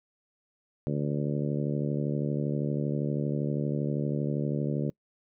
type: harmonic tone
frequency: 72.6 Hz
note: D2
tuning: 19 cents flat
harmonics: 2 / 3 / 4 / 5 / 6 / 7 / 8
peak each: -29 / -33 / -35 / -37 / -39 / -40 / -41 dBFS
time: 0.87-4.9 s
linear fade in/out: 0 ms
effects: noise-tail reverb RT60 0.1 s tail -25 dB re dry